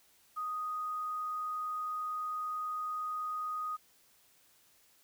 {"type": "tone with quantisation", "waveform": "sine", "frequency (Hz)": 1244.5, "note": "D#6", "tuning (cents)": 0, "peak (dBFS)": -34, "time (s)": [0.36, 3.77], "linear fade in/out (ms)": 20, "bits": 10, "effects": ["white hiss -66 dBFS RMS until 5.03 s"]}